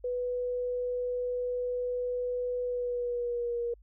sine tone with pitch glide, 493.9 to 474.1 Hz, B4 to A#4, 0 to +29 cents, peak -29 dBFS, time 0.04-3.74 s, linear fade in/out 5 ms, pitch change -71 cents, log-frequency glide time 2.63-3.61 s, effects added 50 Hz sine -54 dBFS peak until 3.82 s

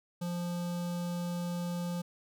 square tone with notch filter, 174.61 Hz, F3, in tune, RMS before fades -35 dBFS, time 0.21-2.02 s, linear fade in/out 10 ms, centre 2000 Hz, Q 1.3, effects none

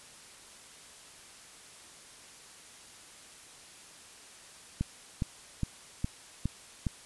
click train, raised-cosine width 5 ms, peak -17 dBFS, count 6, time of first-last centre 4.81-6.868 s, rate 2.43 Hz, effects white hiss -52 dBFS RMS until 7.05 s + resampled to 24000 Hz

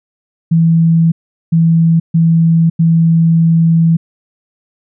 sine tone bursts at uneven times, 164.81 Hz, E3, in tune, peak -6 dBFS, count 4, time 0.51-1.12 / 1.52-2 / 2.14-2.7 / 2.79-3.97 s, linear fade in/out 10 ms, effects none

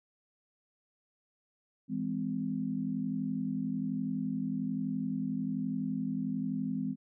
sine chord, E augmented, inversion none, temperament just, 164.81 / 206 / 257.5 Hz, E3 / G#3 / B#3, 0 / -14 / -28 cents, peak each -38 / -35 / -34 dBFS, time 1.88-6.96 s, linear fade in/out 50 ms, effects none

